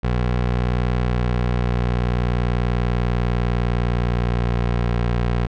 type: tone with pitch glide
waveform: 20% pulse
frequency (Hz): 61 to 59.33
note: B1 to A#1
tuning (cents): -21 to +31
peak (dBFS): -13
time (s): 0.03-5.47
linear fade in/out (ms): 10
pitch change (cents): -48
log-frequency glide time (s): 0.66-4.84
effects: low-pass 3000 Hz 12 dB/octave